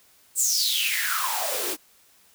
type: noise with high-pass filter sweep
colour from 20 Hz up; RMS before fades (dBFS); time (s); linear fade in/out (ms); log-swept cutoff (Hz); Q
white; -25; 0.35-1.77; 50; 8400 to 310; 9
effects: white hiss -58 dBFS RMS until 2.34 s